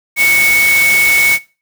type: tone in noise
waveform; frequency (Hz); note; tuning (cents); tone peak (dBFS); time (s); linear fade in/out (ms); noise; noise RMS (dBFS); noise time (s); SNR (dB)
sine; 2217; C#7; 0; -8; 0.16-1.39; 50; white; -18; 0.16-1.39; +7
effects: noise-tail reverb RT60 0.3 s tail -19 dB re dry